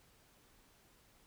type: silence
effects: pink hiss -67 dBFS RMS until 1.26 s